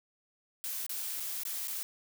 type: noise with dropouts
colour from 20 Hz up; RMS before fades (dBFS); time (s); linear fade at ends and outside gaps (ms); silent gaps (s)
blue; -37; 0.64-1.83; 0; 0.865-0.894 / 1.2-1.204 / 1.434-1.452 / 1.674-1.681
effects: none